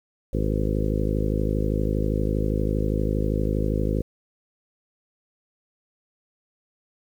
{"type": "harmonic tone with a mistuned harmonic", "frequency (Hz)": 52.5, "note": "G#1", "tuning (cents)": 19, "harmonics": [1, 2, 3, 4, 5, 6, 7, 8, 9, 10], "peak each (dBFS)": [-25, -28, -30, -31, -32, -33, -33, -34, -35, -35], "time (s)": [0.33, 4.02], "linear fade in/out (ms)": 5, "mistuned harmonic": 10, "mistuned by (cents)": -31, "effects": ["9-bit"]}